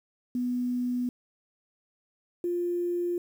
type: tone pair in turn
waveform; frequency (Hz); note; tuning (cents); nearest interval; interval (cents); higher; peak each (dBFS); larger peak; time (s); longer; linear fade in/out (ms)
sine; 246.9 / 350; B3 / F4; 0 / +4; tritone; 604; second; -26; neither; 0.35-1.09 / 2.44-3.18; neither; 2
effects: 9-bit